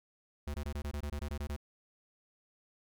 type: tone bursts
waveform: square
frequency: 73 Hz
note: D2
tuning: 10 cents flat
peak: -36 dBFS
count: 12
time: 0.47-1.564 s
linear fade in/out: 5 ms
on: 71 ms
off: 22 ms
effects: 13-bit